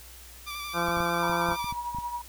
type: tone with vibrato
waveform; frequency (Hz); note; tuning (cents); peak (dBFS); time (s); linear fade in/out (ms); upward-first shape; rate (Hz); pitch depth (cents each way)
15% pulse; 1174.7; D6; 0; -28; 0.46-1.73; 20; square; 11; 23
type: harmonic tone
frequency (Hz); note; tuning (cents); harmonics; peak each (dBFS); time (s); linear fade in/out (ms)
171.6; F3; -30; 1 / 2 / 3 / 4 / 5 / 6 / 7 / 8 / 9; -34 / -34 / -34 / -34 / -34 / -34 / -34 / -34 / -34; 0.73-1.57; 50
type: clicks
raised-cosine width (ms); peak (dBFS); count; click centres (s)
5; -27; 10; 0.886 / 0.972 / 1.005 / 1.297 / 1.489 / 1.521 / 1.644 / 1.725 / 1.948 / 1.986
type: tone with tremolo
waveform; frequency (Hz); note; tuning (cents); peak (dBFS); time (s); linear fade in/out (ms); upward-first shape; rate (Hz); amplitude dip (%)
sine; 960; B5; -49; -28; 1.22-2.22; 10; triangle; 11; 65
effects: added 60 Hz sine -49 dBFS peak until 2.28 s + white hiss -49 dBFS RMS until 2.28 s